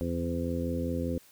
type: harmonic tone with a mistuned harmonic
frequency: 85 Hz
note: F2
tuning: 46 cents flat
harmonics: 1 / 2 / 3 / 4 / 5 / 6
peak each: -34 / -36 / -33 / -39 / -41 / -36 dBFS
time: 0.01-1.18 s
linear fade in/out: 0 ms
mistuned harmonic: 1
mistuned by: -41 cents
effects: white hiss -58 dBFS RMS until 1.31 s